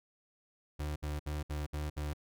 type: tone bursts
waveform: 35% pulse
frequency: 74.7 Hz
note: D2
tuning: 30 cents sharp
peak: -33 dBFS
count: 6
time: 0.79-2.135 s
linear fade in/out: 10 ms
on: 170 ms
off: 65 ms
effects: none